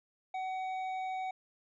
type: tone with hard clipping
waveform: triangle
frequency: 752 Hz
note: F#5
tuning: 28 cents sharp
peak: -36 dBFS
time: 0.34-1.31 s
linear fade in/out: 5 ms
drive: 11 dB
effects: resampled to 16000 Hz